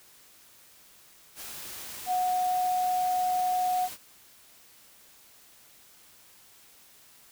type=tone in noise; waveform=sine; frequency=732 Hz; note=F#5; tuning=19 cents flat; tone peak=-24 dBFS; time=2.06-3.89 s; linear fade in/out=50 ms; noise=white; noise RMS=-41 dBFS; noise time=1.35-3.98 s; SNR=+14 dB; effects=white hiss -56 dBFS RMS until 7.31 s